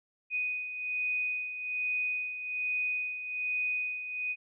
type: beating tone pair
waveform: sine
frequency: 2489 / 2490.2 Hz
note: D#7 / D#7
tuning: 0 / +1 cents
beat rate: 1.2 Hz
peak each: -38 / -31 dBFS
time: 0.3-4.36 s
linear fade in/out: 50 ms
effects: none